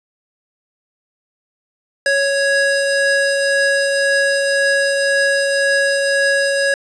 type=tone pair together; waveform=square; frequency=555 / 1663.1 Hz; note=C#5 / G#6; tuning=+2 / +2 cents; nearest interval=octave + perfect fifth; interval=1900 cents; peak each=-17 dBFS; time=2.06-6.74 s; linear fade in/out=2 ms; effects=resampled to 24000 Hz + 7-bit